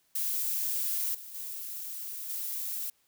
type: noise with level steps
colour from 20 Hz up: violet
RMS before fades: -31 / -45 / -39 / -35 dBFS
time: 0.15-2.9 s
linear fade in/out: 5 ms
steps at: 1.14 / 1.34 / 2.29 s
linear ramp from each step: 10 ms
effects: white hiss -70 dBFS RMS until 3.07 s